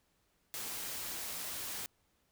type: noise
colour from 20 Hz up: white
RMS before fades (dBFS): -41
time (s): 0.54-1.86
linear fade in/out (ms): 0
effects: pink hiss -75 dBFS RMS until 2.31 s